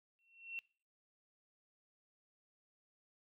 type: tone with exponential growth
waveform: sine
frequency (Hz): 2716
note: F7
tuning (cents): -49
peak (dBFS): -38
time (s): 0.19-0.59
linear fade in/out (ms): 0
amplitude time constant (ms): 85
effects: noise-tail reverb RT60 0.4 s tail -22 dB re dry